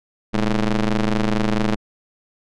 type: ring-modulated tone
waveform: sawtooth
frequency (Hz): 110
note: A2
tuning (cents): 0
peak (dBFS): -10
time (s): 0.33-1.76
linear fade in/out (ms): 20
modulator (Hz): 97.7
effects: low-pass 5000 Hz 12 dB/octave